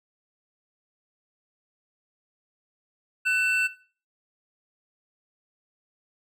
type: tone pair together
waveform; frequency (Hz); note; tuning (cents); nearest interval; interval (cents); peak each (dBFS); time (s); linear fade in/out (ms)
triangle; 1500 / 2673; F#6 / E7; +23 / +23; minor seventh; 1000; -22; 3.25-3.68; 20
effects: noise-tail reverb RT60 0.4 s tail -18 dB re dry